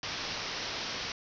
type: low-pass noise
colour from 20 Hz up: white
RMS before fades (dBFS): -37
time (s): 0.03-1.12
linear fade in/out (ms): 2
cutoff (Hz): 5800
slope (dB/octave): 96
effects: none